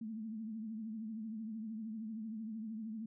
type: tone with vibrato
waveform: sine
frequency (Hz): 220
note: A3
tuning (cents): 0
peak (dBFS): -40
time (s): 0.01-3.06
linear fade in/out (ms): 5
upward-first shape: triangle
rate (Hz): 13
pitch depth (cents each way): 88
effects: none